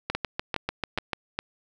two click trains, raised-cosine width 0.3 ms, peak -11 / -11 dBFS, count 8 / 4, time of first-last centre 0.1-1.132 / 0.15-1.39 s, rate 6.78 / 2.42 Hz, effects none

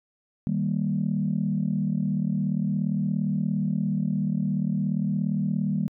sine chord, Eb major, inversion none, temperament equal, 155.56 / 196 / 233.1 Hz, Eb3 / G3 / Bb3, 0 / 0 / 0 cents, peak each -27 / -25 / -29 dBFS, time 0.47-5.88 s, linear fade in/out 0 ms, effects tanh soft clip ceiling -14 dBFS

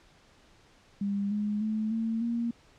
sine tone with pitch steps, 200.6 / 208.5 / 216.7 / 225.3 / 234.2 Hz, G3 / G#3 / A3 / A3 / A#3, +40 / +7 / -26 / +41 / +8 cents, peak -27 dBFS, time 1.01-2.51 s, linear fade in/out 5 ms, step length 300 ms, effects pink hiss -60 dBFS RMS until 2.78 s + low-pass 6000 Hz 12 dB/octave

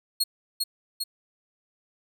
sawtooth tone with echo, 4299 Hz, C8, 46 cents sharp, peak -18 dBFS, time 0.2-0.24 s, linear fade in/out 10 ms, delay 400 ms, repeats 2, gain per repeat -3 dB, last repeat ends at 1.04 s, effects none

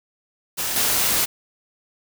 white noise with level steps, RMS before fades -25 / -20 dBFS, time 0.57-1.26 s, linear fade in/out 20 ms, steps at 0.76 s, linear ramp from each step 2 ms, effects none

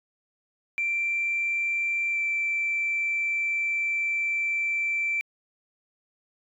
sine tone with pitch glide, 2353 to 2338 Hz, D7 to D7, +3 to -8 cents, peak -23 dBFS, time 0.78-5.21 s, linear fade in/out 0 ms, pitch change -11 cents, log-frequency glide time 2.12-2.17 s, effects tanh soft clip ceiling -19 dBFS

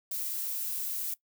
violet noise, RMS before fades -34 dBFS, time 0.11-1.14 s, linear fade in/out 5 ms, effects noise-tail reverb RT60 0.1 s tail -19 dB re dry

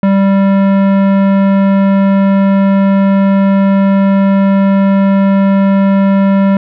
sine tone with tanh clipping, 195.8 Hz, G3, 2 cents flat, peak -8 dBFS, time 0.03-6.57 s, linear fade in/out 2 ms, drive 17 dB, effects none

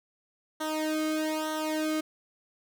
sawtooth tone with flanger, 311.1 Hz, D#4, in tune, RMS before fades -30 dBFS, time 0.6-2.01 s, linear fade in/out 10 ms, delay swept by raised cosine 0.41 to 1.14 ms, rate 1.1 Hz, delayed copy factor -1, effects none

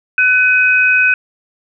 sine tone pair together, 1500 / 2523 Hz, F#6 / D#7, +23 / +23 cents, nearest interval major sixth, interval 900 cents, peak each -11 dBFS, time 0.18-1.14 s, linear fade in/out 2 ms, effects none

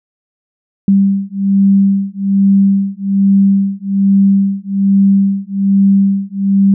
sine beating tone pair, 196 / 197.2 Hz, G3 / G3, 0 / +11 cents, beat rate 1.2 Hz, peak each -11 dBFS, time 0.88-6.74 s, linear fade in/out 2 ms, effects none

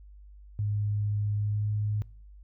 sine tone with pitch glide, 103.83 to 105.04 Hz, G#2 to G#2, 0 to +20 cents, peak -26 dBFS, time 0.59-2.02 s, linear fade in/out 0 ms, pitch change +20 cents, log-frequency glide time 1.37-1.67 s, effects noise-tail reverb RT60 0.5 s tail -24 dB re dry + added 50 Hz sine -47 dBFS peak until 2.43 s

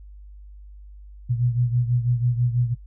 sine beating tone pair, 120.3 / 126.4 Hz, B2 / B2, -45 / +41 cents, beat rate 6.1 Hz, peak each -20 / -25 dBFS, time 1.29-2.75 s, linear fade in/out 20 ms, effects noise-tail reverb RT60 0.1 s tail -20 dB re dry + added 50 Hz sine -40 dBFS peak until 2.86 s

